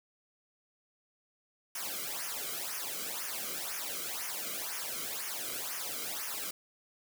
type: noise with flanger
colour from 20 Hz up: white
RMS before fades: -38 dBFS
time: 1.75-6.51 s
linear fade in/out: 5 ms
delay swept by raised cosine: 0.24 to 1.15 ms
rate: 2 Hz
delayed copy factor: -0.85
effects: none